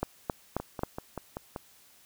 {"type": "two click trains", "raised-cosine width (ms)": 1, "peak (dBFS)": [-21, -14], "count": [6, 4], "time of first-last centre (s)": [[0.6, 1.562], [0.03, 0.834]], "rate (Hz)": [5.2, 3.73], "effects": ["white hiss -59 dBFS RMS until 2.05 s"]}